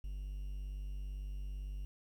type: tone with quantisation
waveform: triangle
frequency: 48.91 Hz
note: G1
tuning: 3 cents flat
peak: -37 dBFS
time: 0.04-1.85 s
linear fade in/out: 0 ms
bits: 11
effects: none